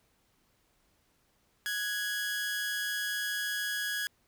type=tone pair together; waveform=sawtooth; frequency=1478 / 1663.8 Hz; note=F#6 / G#6; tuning=-2 / +3 cents; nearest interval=major second; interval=205 cents; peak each=-38 / -28 dBFS; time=1.66-4.07 s; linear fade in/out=0 ms; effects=pink hiss -71 dBFS RMS until 4.27 s